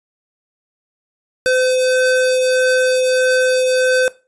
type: tone pair together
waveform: square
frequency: 511.2 / 1532 Hz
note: C5 / G6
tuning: -40 / -40 cents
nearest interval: octave + perfect fifth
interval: 1900 cents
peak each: -14 / -23 dBFS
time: 1.46-4.08 s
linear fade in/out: 0 ms
effects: noise-tail reverb RT60 0.3 s tail -19 dB re dry + resampled to 24000 Hz